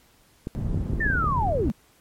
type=clicks; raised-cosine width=3 ms; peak=-16 dBFS; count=9; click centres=0.471 / 0.745 / 0.775 / 0.934 / 0.996 / 1.064 / 1.101 / 1.153 / 1.242 s
type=low-pass noise; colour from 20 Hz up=white; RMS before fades=-27 dBFS; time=0.55-1.7 s; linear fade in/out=0 ms; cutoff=130 Hz; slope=12 dB/octave
type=linear sweep; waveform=sine; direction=down; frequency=1839 to 174.1 Hz; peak=-22 dBFS; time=1-1.72 s; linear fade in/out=10 ms
effects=pink hiss -59 dBFS RMS until 2 s + MP3 64 kbps